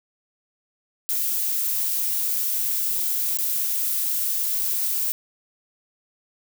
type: noise with dropouts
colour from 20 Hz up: violet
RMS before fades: -24 dBFS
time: 1.09-5.12 s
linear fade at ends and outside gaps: 0 ms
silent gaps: 3.372-3.387 s
effects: none